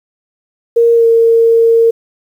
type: tone with pitch glide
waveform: sine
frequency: 466.2 to 458.5 Hz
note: A#4 to A#4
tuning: 0 to -29 cents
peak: -5 dBFS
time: 0.76-1.91 s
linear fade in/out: 10 ms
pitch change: -29 cents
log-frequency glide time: 0.94-1.06 s
effects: 7-bit